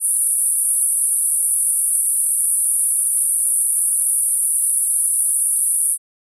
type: band-pass noise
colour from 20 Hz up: white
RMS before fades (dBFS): -18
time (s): 0-5.98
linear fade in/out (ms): 50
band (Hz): 9100 to 11000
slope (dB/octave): 96
effects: none